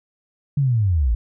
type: linear sweep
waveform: sine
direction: down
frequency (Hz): 146.83 to 50.7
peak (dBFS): -15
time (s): 0.57-1.15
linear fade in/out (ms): 5
effects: none